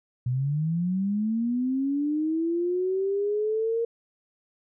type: linear sweep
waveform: sine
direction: up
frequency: 120.6 to 466.2 Hz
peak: -23 dBFS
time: 0.26-3.85 s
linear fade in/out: 5 ms
effects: none